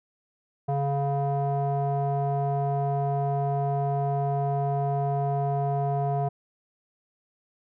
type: tone with low-pass filter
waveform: square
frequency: 140.4 Hz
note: C#3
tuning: 22 cents sharp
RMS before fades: -26 dBFS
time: 0.68-6.29 s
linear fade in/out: 10 ms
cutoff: 760 Hz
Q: 5
effects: none